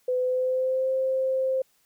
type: tone with pitch glide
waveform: sine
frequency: 504 to 525.1 Hz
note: B4 to C5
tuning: +35 to +6 cents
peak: -22 dBFS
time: 0.08-1.62 s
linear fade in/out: 5 ms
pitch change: +71 cents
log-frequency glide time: 0.18-0.91 s
effects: white hiss -66 dBFS RMS until 1.85 s